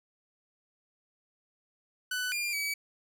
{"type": "tone with pitch steps", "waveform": "sawtooth", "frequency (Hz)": [1495, 2401, 2282], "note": ["F#6", "D7", "C#7"], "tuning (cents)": [17, 38, 50], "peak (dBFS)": -27, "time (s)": [2.11, 2.74], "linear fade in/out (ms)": 5, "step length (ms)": 210, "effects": []}